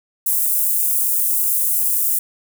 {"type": "high-pass noise", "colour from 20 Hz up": "white", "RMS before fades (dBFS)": -18, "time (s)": [0.26, 2.19], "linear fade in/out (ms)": 5, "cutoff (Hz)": 9200, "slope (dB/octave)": 24, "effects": []}